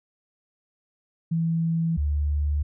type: tone pair in turn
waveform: sine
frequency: 164.81 / 73.41 Hz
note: E3 / D2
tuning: 0 / 0 cents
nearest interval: octave + major second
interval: 1400 cents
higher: first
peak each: -21 dBFS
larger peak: neither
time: 1.31-1.97 / 1.97-2.63 s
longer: neither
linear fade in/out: 10 ms
effects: none